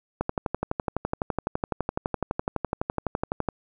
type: click train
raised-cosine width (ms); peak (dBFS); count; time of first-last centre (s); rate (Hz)
1; -11; 40; 0.21-3.487; 11.9
effects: none